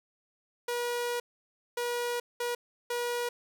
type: tone bursts at uneven times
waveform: sawtooth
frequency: 481.7 Hz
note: B4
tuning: 43 cents flat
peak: -26 dBFS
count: 4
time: 0.68-1.2 / 1.77-2.2 / 2.4-2.55 / 2.9-3.29 s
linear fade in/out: 5 ms
effects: none